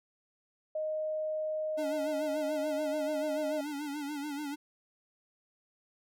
sine tone with pitch glide, 621 to 616.7 Hz, D#5 to D#5, -3 to -16 cents, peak -31 dBFS, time 0.75-3.61 s, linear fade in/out 5 ms, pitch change -13 cents, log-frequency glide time 1.81-3.03 s
square tone with vibrato, 290.5 Hz, D4, 19 cents flat, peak -36 dBFS, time 1.77-4.56 s, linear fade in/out 20 ms, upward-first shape sine, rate 6.9 Hz, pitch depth 75 cents each way
effects none

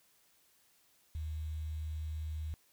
sine tone with quantisation, 77.78 Hz, D#2, in tune, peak -36 dBFS, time 1.15-2.54 s, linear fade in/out 0 ms, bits 10, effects white hiss -69 dBFS RMS until 2.72 s

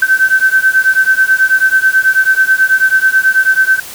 sine beating tone pair, 1536 / 1545.2 Hz, G6 / G6, -36 / -25 cents, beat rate 9.2 Hz, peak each -10 dBFS, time 0.02-3.8 s, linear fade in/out 5 ms, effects white hiss -29 dBFS RMS until 3.94 s

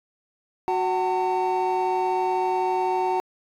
triangle tone cluster, 368.4 / 752 / 904 Hz, F#4 / F#5 / A5, -7 / +28 / +47 cents, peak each -23 dBFS, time 0.68-3.2 s, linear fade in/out 0 ms, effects tanh soft clip ceiling -12 dBFS

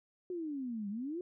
sine exponential two-way sweep, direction down then up, 370 to 196 to 370 Hz, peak -36 dBFS, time 0.3-1.21 s, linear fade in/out 2 ms, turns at 0.89 s, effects none

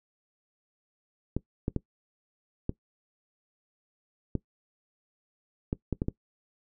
clicks, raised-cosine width 3 ms, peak -15 dBFS, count 9, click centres 1.366 / 1.681 / 1.763 / 2.694 / 4.353 / 5.729 / 5.927 / 6.019 / 6.084 s, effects noise-tail reverb RT60 0.1 s tail -20 dB re dry

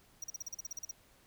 square tone bursts, 5760 Hz, F#8, 47 cents flat, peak -38 dBFS, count 12, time 0.22-0.912 s, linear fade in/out 5 ms, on 21 ms, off 40 ms, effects pink hiss -65 dBFS RMS until 1.26 s

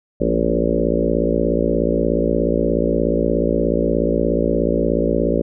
harmonic tone with a mistuned harmonic, 56.8 Hz, A#1, 44 cents flat, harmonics 1 / 3 / 4 / 5 / 6 / 7 / 8 / 9 / 10, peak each -24 / -24 / -24 / -24 / -24 / -24 / -24 / -24 / -24 dBFS, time 0.2-5.42 s, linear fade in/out 10 ms, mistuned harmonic 4, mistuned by +32 cents, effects none

